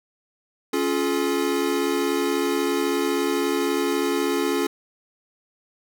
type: chord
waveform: square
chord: Db major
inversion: none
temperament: equal with one note detuned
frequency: 277.2 / 349.2 / 425.5 Hz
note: Db4 / F4 / Ab4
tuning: 0 / 0 / +42 cents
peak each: -26 dBFS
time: 0.73-4.67 s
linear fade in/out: 5 ms
effects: none